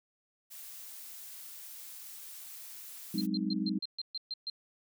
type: noise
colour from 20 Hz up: blue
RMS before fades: -47 dBFS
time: 0.5-3.27 s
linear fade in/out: 20 ms
type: chord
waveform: sine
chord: Ab dominant seventh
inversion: third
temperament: just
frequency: 186.89 / 207.7 / 259.6 / 311.5 Hz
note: Gb3 / Ab3 / C4 / Eb4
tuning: +18 / 0 / -13 / +2 cents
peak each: -35 / -34 / -38 / -36 dBFS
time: 3.14-3.79 s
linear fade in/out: 5 ms
type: tone bursts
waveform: sine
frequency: 4163 Hz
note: C8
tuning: 10 cents flat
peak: -34 dBFS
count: 9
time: 3.18-4.499 s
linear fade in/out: 2 ms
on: 31 ms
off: 130 ms
effects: none